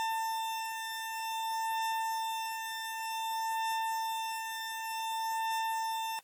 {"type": "beating tone pair", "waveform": "40% pulse", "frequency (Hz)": [895, 895.54], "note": ["A5", "A5"], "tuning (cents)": [29, 30], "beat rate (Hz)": 0.54, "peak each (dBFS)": [-33, -39], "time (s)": [0, 6.19], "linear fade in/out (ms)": 0, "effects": ["white hiss -68 dBFS RMS until 6.23 s", "AAC 64 kbps"]}